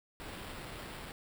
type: noise with sample-and-hold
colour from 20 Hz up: pink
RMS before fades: -45 dBFS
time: 0.2-1.12 s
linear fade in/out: 0 ms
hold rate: 6300 Hz
effects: none